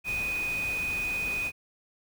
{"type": "tone in noise", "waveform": "sine", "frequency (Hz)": 2489, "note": "D#7", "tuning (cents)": 0, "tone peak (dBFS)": -28, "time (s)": [0.04, 1.52], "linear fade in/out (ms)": 50, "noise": "pink", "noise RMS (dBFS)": -40, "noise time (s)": [0.04, 1.52], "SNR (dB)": 9, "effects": []}